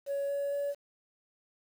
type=tone with pitch steps; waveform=sine; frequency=560 / 564.5 / 569.1 Hz; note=C#5 / C#5 / C#5; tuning=+18 / +31 / +45 cents; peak=-28 dBFS; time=0.06-0.75 s; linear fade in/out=50 ms; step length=230 ms; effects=tanh soft clip ceiling -28 dBFS + 9-bit

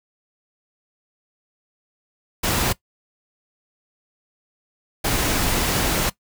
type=noise bursts at uneven times; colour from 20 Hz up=pink; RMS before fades=-21 dBFS; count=2; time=2.43-2.73 / 5.04-6.1 s; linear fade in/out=10 ms; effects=noise-tail reverb RT60 0.1 s tail -19 dB re dry

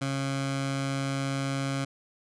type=tone with notch filter; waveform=15% pulse; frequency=136.8 Hz; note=C#3; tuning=23 cents flat; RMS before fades=-30 dBFS; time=0.01-1.85 s; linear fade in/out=10 ms; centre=430 Hz; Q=1.8; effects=resampled to 22050 Hz

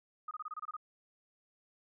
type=tone bursts; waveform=sine; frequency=1244.5 Hz; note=D#6; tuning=in tune; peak=-38 dBFS; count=9; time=0.28-0.767 s; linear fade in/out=5 ms; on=31 ms; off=26 ms; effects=none

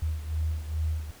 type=beating tone pair; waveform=sine; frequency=77.78 / 80.18 Hz; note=D#2 / E2; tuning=0 / -47 cents; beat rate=2.4 Hz; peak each=-28 / -33 dBFS; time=0.02-1.11 s; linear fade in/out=5 ms; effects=pink hiss -51 dBFS RMS until 1.2 s

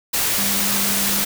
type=tone in noise; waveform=sine; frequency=200 Hz; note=G3; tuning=35 cents sharp; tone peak=-27 dBFS; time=0.38-1.24 s; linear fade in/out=10 ms; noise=white; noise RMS=-20 dBFS; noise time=0.13-1.25 s; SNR=-10 dB; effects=none

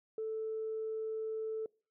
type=tone; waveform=sine; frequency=440 Hz; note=A4; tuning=in tune; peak=-34 dBFS; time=0.18-1.66 s; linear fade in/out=2 ms; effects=noise-tail reverb RT60 0.4 s tail -26 dB re dry + tanh soft clip ceiling -30 dBFS

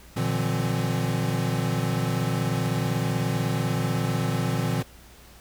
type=tone cluster; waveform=square; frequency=119 / 148.3 / 168.6 / 184.6 / 261.9 Hz; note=A#2 / D3 / E3 / F#3 / C4; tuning=+36 / +17 / +39 / -4 / +2 cents; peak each=-28 / -30 / -30 / -36 / -34 dBFS; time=0.16-4.83 s; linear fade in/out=10 ms; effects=added 60 Hz sine -51 dBFS peak until 5.4 s + pink hiss -51 dBFS RMS until 5.4 s

